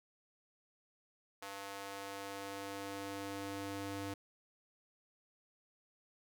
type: tone with high-pass filter sweep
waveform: square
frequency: 99 Hz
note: G2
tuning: 18 cents sharp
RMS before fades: -44 dBFS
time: 1.42-4.14 s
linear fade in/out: 5 ms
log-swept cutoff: 710 to 200 Hz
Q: 0.91
effects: none